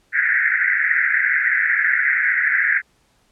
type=band-pass noise; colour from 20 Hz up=white; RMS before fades=-18 dBFS; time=0.12-2.82 s; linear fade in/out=50 ms; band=1500 to 2100 Hz; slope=96 dB/octave; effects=pink hiss -61 dBFS RMS until 3.31 s + low-pass 10000 Hz 12 dB/octave